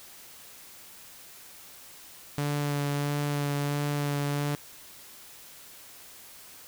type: tone with vibrato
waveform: sawtooth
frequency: 144.5 Hz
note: D3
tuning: 28 cents flat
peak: -23 dBFS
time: 2.38-4.55 s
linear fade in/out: 0 ms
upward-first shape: sine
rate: 1.5 Hz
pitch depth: 14 cents each way
effects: white hiss -49 dBFS RMS until 6.67 s